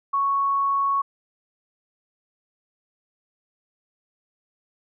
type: tone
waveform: sine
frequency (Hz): 1108.7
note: C#6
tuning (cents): 0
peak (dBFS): -19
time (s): 0.13-1.02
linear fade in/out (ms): 10
effects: none